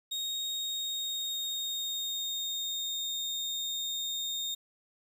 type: tone with pitch glide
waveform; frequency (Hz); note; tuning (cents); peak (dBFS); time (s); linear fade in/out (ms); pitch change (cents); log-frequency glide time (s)
35% pulse; 3729 to 3680; A#7 to A#7; 0 to -23; -31; 0.11-4.55; 10; -23; 0.5-3.14
effects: 10-bit